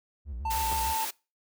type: tone with vibrato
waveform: triangle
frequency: 65.41 Hz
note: C2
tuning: in tune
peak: -32 dBFS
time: 0.25-0.95 s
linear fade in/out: 50 ms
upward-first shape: square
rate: 6.5 Hz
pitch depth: 180 cents each way
type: tone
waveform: triangle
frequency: 892 Hz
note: A5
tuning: 23 cents sharp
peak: -26 dBFS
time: 0.45-1.05 s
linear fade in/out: 5 ms
type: high-pass noise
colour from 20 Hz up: white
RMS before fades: -34 dBFS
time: 0.5-1.11 s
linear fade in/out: 10 ms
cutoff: 270 Hz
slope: 12 dB/octave
type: clicks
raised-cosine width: 1 ms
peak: -23 dBFS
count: 2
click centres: 0.717 / 0.727 s
effects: noise-tail reverb RT60 0.3 s tail -24 dB re dry